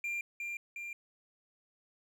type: tone with echo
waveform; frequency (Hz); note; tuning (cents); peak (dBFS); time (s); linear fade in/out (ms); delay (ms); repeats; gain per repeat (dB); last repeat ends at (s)
triangle; 2385; D7; +26; -32; 0.04-0.21; 2; 360; 2; -3; 0.93
effects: none